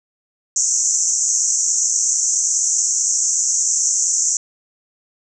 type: band-pass noise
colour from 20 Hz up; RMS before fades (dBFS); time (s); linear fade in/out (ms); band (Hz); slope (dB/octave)
pink; -18; 0.56-4.37; 2; 5900 to 7600; 96
effects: none